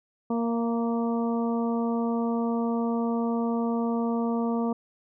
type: harmonic tone with a mistuned harmonic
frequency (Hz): 232.6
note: A#3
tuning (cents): -4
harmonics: 1 / 2 / 3 / 4 / 5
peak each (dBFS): -25 / -31 / -35 / -37 / -39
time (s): 0.3-4.73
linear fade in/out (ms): 5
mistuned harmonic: 3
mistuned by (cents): -17
effects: none